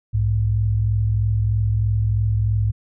sine tone pair together, 62.6 / 105.74 Hz, B1 / G#2, +24 / +32 cents, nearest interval major sixth, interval 908 cents, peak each -23 / -17 dBFS, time 0.13-2.72 s, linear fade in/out 20 ms, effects none

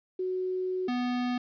sine / square tone pair in turn, 370 / 246.9 Hz, F#4 / B3, 0 / 0 cents, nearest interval perfect fifth, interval 700 cents, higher first, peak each -28 dBFS, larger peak neither, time 0.19-0.88 / 0.88-1.38 s, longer first, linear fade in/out 5 ms, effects resampled to 11025 Hz + 11-bit

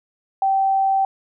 sine tone, 776 Hz, G5, 18 cents flat, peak -15 dBFS, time 0.42-1.05 s, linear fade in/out 2 ms, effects none

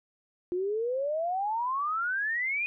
sine exponential sweep, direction up, 348.7 to 2489 Hz, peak -27 dBFS, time 0.52-2.66 s, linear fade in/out 0 ms, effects none

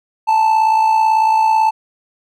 triangle tone with amplitude modulation, 880 Hz, A5, in tune, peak -6 dBFS, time 0.27-1.71 s, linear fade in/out 20 ms, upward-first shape sine, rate 58.1 Hz, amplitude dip 50%, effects none

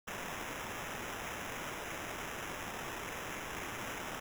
white noise with sample-and-hold, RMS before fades -42 dBFS, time 0.07-4.2 s, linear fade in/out 10 ms, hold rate 4410 Hz, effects none

